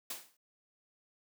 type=noise with exponential decay; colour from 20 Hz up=white; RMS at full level=-37 dBFS; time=0.1-0.37 s; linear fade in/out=5 ms; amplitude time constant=57 ms; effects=high-pass 200 Hz 12 dB/octave